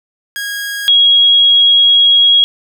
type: tone pair in turn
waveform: sawtooth / sine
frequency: 1641 / 3303 Hz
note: G#6 / G#7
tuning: -21 / -10 cents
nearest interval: octave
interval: 1211 cents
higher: second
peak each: -15 / -5 dBFS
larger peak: second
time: 0.36-0.88 / 0.88-2.44 s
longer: second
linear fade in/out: 0 ms
effects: none